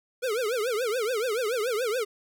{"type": "tone with vibrato", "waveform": "square", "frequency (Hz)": 463.8, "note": "A#4", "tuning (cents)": -9, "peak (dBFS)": -26, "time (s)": [0.22, 2.05], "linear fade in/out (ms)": 20, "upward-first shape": "triangle", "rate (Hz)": 7, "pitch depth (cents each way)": 250, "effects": []}